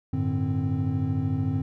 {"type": "tone cluster", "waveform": "triangle", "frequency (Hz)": [95.8, 109.1, 148.2, 262.5], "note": ["G2", "A2", "D3", "C4"], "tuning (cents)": [-39, -14, 16, 6], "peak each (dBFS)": -27, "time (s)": [0.13, 1.62], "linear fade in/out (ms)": 5, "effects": []}